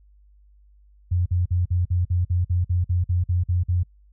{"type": "tone bursts", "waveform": "sine", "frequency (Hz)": 89, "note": "F2", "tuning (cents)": 33, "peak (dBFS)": -18, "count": 14, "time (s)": [1.11, 3.834], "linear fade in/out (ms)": 10, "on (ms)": 150, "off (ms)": 48, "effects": ["noise-tail reverb RT60 0.1 s tail -24 dB re dry", "added 50 Hz sine -51 dBFS peak until 4.12 s"]}